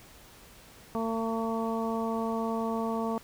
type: harmonic tone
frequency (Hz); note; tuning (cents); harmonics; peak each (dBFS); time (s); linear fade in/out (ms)
225.9; A3; +46; 1 / 2 / 3 / 4 / 5; -31 / -34 / -36 / -37 / -38; 0.95-3.18; 0
effects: pink hiss -53 dBFS RMS until 3.23 s